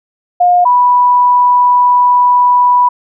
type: tone pair in turn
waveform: sine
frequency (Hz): 712 / 984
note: F5 / B5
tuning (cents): +33 / -7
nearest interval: tritone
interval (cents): 560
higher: second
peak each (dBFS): -5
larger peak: neither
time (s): 0.4-0.65 / 0.65-2.89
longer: second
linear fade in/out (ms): 10
effects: none